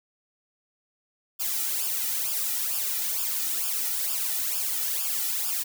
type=noise with flanger; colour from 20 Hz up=blue; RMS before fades=-28 dBFS; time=1.39-5.64 s; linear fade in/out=20 ms; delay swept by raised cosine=0.49 to 1.89 ms; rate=2.2 Hz; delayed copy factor=-0.85; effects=none